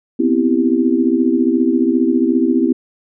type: chord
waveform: sine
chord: C major seventh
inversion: third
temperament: equal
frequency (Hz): 246.9 / 261.6 / 329.6 / 392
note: B3 / C4 / E4 / G4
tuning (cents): 0 / 0 / 0 / 0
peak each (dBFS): -17 / -16 / -16 / -21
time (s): 0.19-2.73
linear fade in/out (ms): 10
effects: none